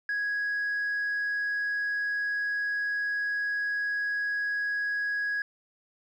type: tone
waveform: sine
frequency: 1661.2 Hz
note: G#6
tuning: in tune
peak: -25 dBFS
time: 0.09-5.42 s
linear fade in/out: 2 ms
effects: tanh soft clip ceiling -25 dBFS + 11-bit